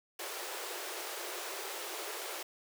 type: high-pass noise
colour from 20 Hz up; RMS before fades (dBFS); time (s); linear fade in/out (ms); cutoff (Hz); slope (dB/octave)
pink; -41; 0.19-2.43; 5; 340; 96
effects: none